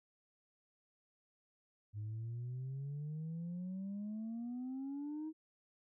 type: exponential sweep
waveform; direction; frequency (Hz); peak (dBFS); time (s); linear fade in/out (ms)
sine; up; 102.9 to 319; -38; 1.93-5.33; 50
effects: tanh soft clip ceiling -38 dBFS